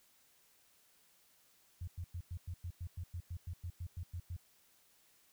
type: tone bursts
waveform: sine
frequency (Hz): 87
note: F2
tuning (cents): -6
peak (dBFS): -39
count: 16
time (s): 1.81-4.366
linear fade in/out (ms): 5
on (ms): 66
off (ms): 100
effects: white hiss -69 dBFS RMS until 5.32 s